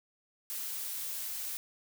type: noise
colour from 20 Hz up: blue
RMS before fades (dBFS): -38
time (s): 0.5-1.57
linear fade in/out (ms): 0
effects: none